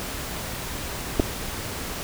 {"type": "clicks", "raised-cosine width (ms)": 2, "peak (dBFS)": -6, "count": 2, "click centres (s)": [1.197, 1.2], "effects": ["pink hiss -32 dBFS RMS until 2.03 s"]}